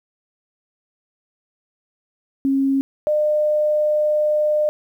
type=tone pair in turn; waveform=sine; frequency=271.7 / 603.8 Hz; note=C#4 / D5; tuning=-35 / +48 cents; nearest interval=octave + major second; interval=1383 cents; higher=second; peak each=-15 dBFS; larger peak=neither; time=2.45-2.81 / 3.07-4.69 s; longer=second; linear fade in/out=0 ms; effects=9-bit